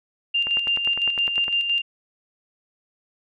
sine tone with tremolo, 2794 Hz, F7, in tune, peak -18 dBFS, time 0.34-1.82 s, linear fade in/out 10 ms, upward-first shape square, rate 5.9 Hz, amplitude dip 45%
click train, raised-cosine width 0.5 ms, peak -18 dBFS, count 11, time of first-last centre 0.47-1.481 s, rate 9.89 Hz
effects none

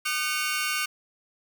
sawtooth tone cluster, 1217 / 1518 / 2206 / 2773 Hz, D#6 / F#6 / C#7 / F7, -39 / +44 / -9 / -13 cents, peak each -28 dBFS, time 0.05-0.86 s, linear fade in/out 10 ms, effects 8-bit

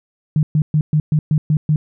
sine tone bursts, 152.4 Hz, D#3, 36 cents flat, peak -11 dBFS, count 8, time 0.36-1.76 s, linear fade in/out 2 ms, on 70 ms, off 120 ms, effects none

